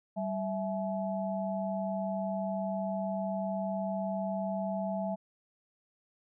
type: tone cluster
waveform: sine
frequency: 193.6 / 658 / 853 Hz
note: G3 / E5 / G#5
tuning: -21 / -3 / +46 cents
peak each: -34 / -34 / -40 dBFS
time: 0.16-5.16 s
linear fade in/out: 20 ms
effects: none